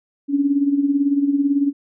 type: tone with tremolo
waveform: sine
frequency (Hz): 282.3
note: C#4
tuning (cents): +32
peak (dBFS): -12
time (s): 0.28-1.73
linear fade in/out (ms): 50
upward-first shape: sine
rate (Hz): 18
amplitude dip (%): 65
effects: none